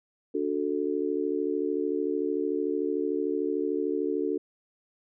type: chord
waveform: sine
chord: D major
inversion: none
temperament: just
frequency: 293.7 / 367.1 / 440.5 Hz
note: D4 / F#4 / A4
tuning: 0 / -14 / +2 cents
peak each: -30 dBFS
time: 0.34-4.38 s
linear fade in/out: 10 ms
effects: none